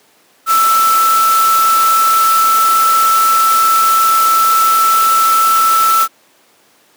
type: tone in noise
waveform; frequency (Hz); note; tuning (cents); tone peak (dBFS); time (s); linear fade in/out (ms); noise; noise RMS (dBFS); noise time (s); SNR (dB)
sine; 1323; E6; +6; -8; 0.46-6.08; 50; white; -19; 0.46-6.08; +8
effects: pink hiss -50 dBFS RMS until 6.96 s + high-pass 300 Hz 12 dB/octave